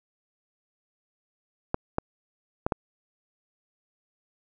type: clicks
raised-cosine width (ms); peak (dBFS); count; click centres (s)
1; -10; 4; 1.744 / 1.984 / 2.665 / 2.722
effects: none